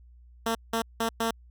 10% pulse tone bursts at uneven times, 227.4 Hz, A#3, 43 cents flat, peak -17 dBFS, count 4, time 0.46-0.55 / 0.73-0.82 / 1-1.09 / 1.2-1.31 s, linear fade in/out 5 ms, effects added 60 Hz sine -50 dBFS peak until 1.5 s

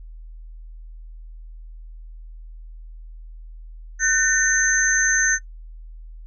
sine tone cluster, 1510 / 1811 / 6260 Hz, F#6 / A6 / G8, +35 / +49 / -3 cents, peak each -21 dBFS, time 3.99-5.39 s, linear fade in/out 50 ms, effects noise-tail reverb RT60 0.1 s tail -18 dB re dry + added 40 Hz sine -36 dBFS peak until 6.26 s

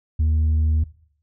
sine tone, 78 Hz, D#2, 5 cents sharp, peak -13 dBFS, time 0.19-0.84 s, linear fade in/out 10 ms, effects noise-tail reverb RT60 0.6 s tail -20 dB re dry + tanh soft clip ceiling -15 dBFS

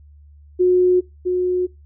sine tone pair in turn, 362.9 / 362.9 Hz, F#4 / F#4, -34 / -34 cents, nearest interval unison, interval 0 cents, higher neither, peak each -11 / -16 dBFS, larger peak first, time 0.59-1.01 / 1.25-1.67 s, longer neither, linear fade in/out 20 ms, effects noise-tail reverb RT60 0.2 s tail -21 dB re dry + added 73 Hz sine -43 dBFS peak until 1.85 s

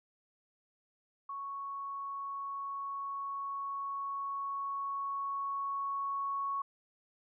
sine tone with level ramp, 1108.7 Hz, C#6, in tune, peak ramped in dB -38 to -32 dBFS, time 1.29-6.62 s, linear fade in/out 5 ms, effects none

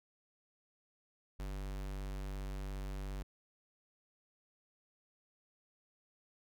square tone, 48.62 Hz, G1, 13 cents flat, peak -40 dBFS, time 1.39-3.23 s, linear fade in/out 10 ms, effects none

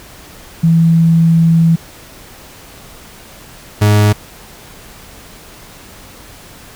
sine / 40% pulse tone pair in turn, 165 / 104.55 Hz, E3 / G#2, +2 / +12 cents, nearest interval minor sixth, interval 790 cents, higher first, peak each -6 dBFS, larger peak neither, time 0.63-1.76 / 3.81-4.13 s, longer first, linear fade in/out 10 ms, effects pink hiss -37 dBFS RMS until 6.75 s

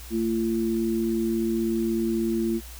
sine tone pair together, 224 / 340.5 Hz, A3 / F4, +31 / -44 cents, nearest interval perfect fifth, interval 725 cents, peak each -25 dBFS, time 0.1-2.61 s, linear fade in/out 50 ms, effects added 60 Hz sine -40 dBFS peak until 2.79 s + white hiss -45 dBFS RMS until 2.79 s

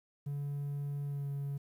triangle tone with pitch glide, 142.8 to 140.67 Hz, D3 to C#3, -48 to +26 cents, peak -32 dBFS, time 0.26-1.58 s, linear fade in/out 10 ms, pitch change -26 cents, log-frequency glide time 1.05-1.27 s, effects tanh soft clip ceiling -28 dBFS + 11-bit

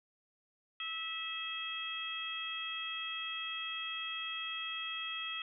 harmonic tone, 652 Hz, E5, 19 cents flat, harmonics 2 / 3 / 4 / 5, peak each -45 / -47 / -42 / -40 dBFS, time 0.8-5.42 s, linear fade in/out 2 ms, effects none

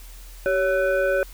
sine tone with frequency modulation, 559 Hz, C#5, 14 cents sharp, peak -18 dBFS, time 0.46-1.23 s, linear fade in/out 0 ms, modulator 946 Hz, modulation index 0.93, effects added 41 Hz sine -39 dBFS peak until 1.33 s + white hiss -48 dBFS RMS until 1.33 s

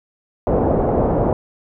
white low-pass noise, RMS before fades -17 dBFS, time 0.47-1.33 s, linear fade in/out 0 ms, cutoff 680 Hz, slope 24 dB/octave, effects none

